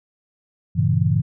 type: chord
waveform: sine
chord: G diminished seventh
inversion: none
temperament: equal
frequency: 98 / 116.54 / 138.59 / 164.81 Hz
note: G2 / Bb2 / Db3 / Fb3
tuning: 0 / 0 / 0 / 0 cents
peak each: -21 dBFS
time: 0.75-1.22 s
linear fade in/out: 20 ms
effects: none